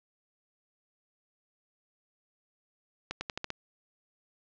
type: accelerating click train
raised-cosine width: 0.2 ms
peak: -16 dBFS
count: 6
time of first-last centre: 3.11-3.504 s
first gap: 100 ms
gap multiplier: 0.88
effects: low-pass 5000 Hz 12 dB/octave